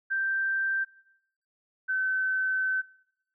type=tone pair in turn; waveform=sine; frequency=1568 / 1528.7 Hz; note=G6 / G6; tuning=0 / -44 cents; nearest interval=unison; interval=44 cents; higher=first; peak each=-25 dBFS; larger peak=neither; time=0.1-0.85 / 1.88-2.82 s; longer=second; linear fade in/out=20 ms; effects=noise-tail reverb RT60 0.8 s tail -21 dB re dry